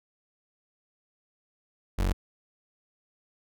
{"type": "tone", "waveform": "35% pulse", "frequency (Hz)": 46.25, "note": "F#1", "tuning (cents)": 0, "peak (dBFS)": -22, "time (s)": [1.98, 2.13], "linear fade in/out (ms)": 10, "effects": []}